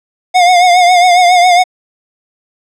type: tone with vibrato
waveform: square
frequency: 716 Hz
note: F5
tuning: 43 cents sharp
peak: -5 dBFS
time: 0.34-1.64 s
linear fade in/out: 20 ms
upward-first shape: triangle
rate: 7.3 Hz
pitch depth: 65 cents each way
effects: low-pass 7000 Hz 12 dB/octave